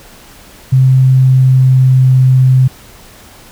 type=tone with pitch glide; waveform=sine; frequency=130.81 to 129.68 Hz; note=C3 to C3; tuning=0 to -15 cents; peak=-4 dBFS; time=0.72-2.68 s; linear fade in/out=10 ms; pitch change=-15 cents; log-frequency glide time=0.95-2.12 s; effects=pink hiss -38 dBFS RMS until 3.51 s